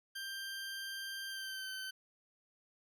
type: tone with pitch glide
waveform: 20% pulse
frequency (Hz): 1580 to 1536.8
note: G6 to G6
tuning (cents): +13 to -35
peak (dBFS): -36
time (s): 0.15-1.91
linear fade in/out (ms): 10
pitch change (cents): -48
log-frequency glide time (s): 1.27-1.7
effects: none